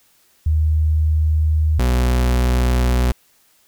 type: tone pair in turn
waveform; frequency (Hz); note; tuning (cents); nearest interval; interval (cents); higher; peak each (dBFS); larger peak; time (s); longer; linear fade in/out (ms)
sine / 40% pulse; 77.78 / 61.73; D#2 / B1; 0 / 0; major third; 400; first; -13; neither; 0.46-1.79 / 1.79-3.12; neither; 5
effects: white hiss -57 dBFS RMS until 3.67 s